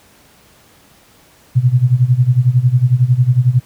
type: tone with tremolo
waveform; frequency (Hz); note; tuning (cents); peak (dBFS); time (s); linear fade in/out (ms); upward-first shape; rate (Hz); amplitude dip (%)
sine; 125; B2; +21; -5; 1.55-3.6; 20; sine; 11; 85
effects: pink hiss -48 dBFS RMS until 3.65 s + high-pass 60 Hz 12 dB/octave